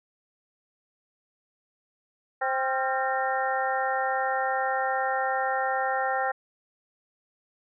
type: harmonic tone with a mistuned harmonic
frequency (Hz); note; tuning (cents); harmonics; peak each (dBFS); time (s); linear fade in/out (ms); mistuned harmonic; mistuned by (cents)
262.6; C4; +6; 2 / 3 / 4 / 5 / 6 / 7; -31 / -27 / -38 / -32 / -37 / -32; 2.41-6.32; 10; 5; +72
effects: none